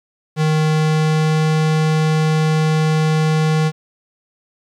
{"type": "tone with pitch glide", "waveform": "square", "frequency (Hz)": [155.56, 156.46], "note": ["D#3", "D#3"], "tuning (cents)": [0, 10], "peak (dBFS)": -14, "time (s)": [0.36, 3.72], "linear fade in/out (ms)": 50, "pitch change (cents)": 10, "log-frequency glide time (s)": [0.68, 1.46], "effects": ["low-pass 7000 Hz 12 dB/octave", "8-bit"]}